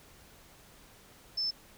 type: tone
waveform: sine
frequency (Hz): 5274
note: E8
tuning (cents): 0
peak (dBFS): -29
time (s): 1.37-1.51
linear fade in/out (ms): 10
effects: pink hiss -57 dBFS RMS until 1.77 s